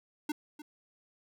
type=tone with echo; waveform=square; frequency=300.6 Hz; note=D4; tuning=40 cents sharp; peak=-31 dBFS; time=0.29-0.32 s; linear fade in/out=5 ms; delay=300 ms; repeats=1; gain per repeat=-14 dB; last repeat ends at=0.62 s; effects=none